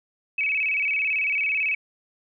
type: tone with vibrato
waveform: sine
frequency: 2420 Hz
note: D#7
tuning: 49 cents flat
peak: -21 dBFS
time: 0.38-1.75 s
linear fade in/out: 5 ms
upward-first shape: square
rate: 18 Hz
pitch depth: 110 cents each way
effects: none